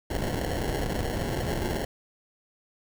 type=noise with sample-and-hold; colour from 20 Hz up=pink; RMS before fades=-29 dBFS; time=0.1-1.85 s; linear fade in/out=5 ms; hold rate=1225 Hz; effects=none